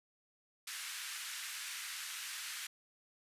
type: band-pass noise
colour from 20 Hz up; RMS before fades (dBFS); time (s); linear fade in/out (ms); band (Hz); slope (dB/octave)
pink; -44; 0.67-2.67; 5; 1500 to 13000; 24
effects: resampled to 32000 Hz